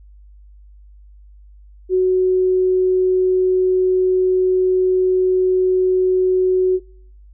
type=tone; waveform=sine; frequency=370.6 Hz; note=F#4; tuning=3 cents sharp; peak=-12 dBFS; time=1.89-6.8 s; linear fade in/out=50 ms; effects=noise-tail reverb RT60 0.7 s tail -26 dB re dry + added 50 Hz sine -41 dBFS peak until 7.33 s